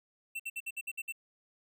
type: tone bursts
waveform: square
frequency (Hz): 2690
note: E7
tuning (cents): +34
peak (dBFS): -36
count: 8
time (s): 0.35-1.124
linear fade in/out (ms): 10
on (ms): 46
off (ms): 58
effects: none